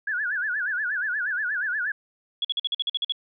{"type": "tone with vibrato", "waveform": "sine", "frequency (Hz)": 1585, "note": "G6", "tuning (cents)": 19, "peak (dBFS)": -24, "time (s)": [0.07, 1.92], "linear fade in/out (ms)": 5, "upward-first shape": "sine", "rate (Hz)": 8.4, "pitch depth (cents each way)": 180}
{"type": "tone bursts", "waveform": "sine", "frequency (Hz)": 3359, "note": "G#7", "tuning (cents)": 19, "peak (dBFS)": -22, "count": 10, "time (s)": [2.42, 3.122], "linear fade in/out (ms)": 2, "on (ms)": 27, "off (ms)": 48}
{"effects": []}